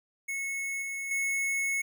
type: tone with level steps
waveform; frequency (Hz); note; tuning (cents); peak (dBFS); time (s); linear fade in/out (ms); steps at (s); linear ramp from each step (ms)
square; 2193; C#7; -19; -32 / -34 / -28; 0.28-1.82; 10; 0.82 / 1.11; 2
effects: none